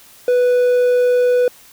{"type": "tone", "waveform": "triangle", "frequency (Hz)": 493.9, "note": "B4", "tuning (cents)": 0, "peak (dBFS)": -9, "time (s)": [0.28, 1.48], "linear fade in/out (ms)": 2, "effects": ["white hiss -45 dBFS RMS until 1.72 s"]}